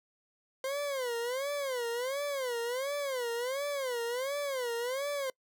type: tone with vibrato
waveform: 40% pulse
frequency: 519 Hz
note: C5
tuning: 14 cents flat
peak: -31 dBFS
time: 0.64-5.3 s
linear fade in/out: 2 ms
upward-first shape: sine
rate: 1.4 Hz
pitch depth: 190 cents each way
effects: noise-tail reverb RT60 0.1 s tail -25 dB re dry